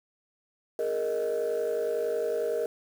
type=chord; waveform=sine; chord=Ab suspended second; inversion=none; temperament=equal; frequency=415.3 / 466.2 / 622.3 Hz; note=Ab4 / Bb4 / Eb5; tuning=0 / 0 / 0 cents; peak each=-31 / -27 / -30 dBFS; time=0.79-2.66 s; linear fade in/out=2 ms; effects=tanh soft clip ceiling -22 dBFS + 8-bit